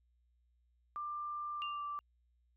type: tone with pitch glide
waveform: sine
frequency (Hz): 1188 to 1169.6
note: D6 to D6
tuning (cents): +20 to -7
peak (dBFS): -38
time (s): 0.96-1.99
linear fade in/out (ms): 0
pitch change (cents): -27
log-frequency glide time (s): 1.54-1.82
type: tone with exponential decay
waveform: sine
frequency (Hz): 2794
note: F7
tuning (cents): 0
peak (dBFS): -38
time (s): 1.62-2.01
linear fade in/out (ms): 0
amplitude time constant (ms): 84
effects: added 60 Hz sine -70 dBFS peak until 2.56 s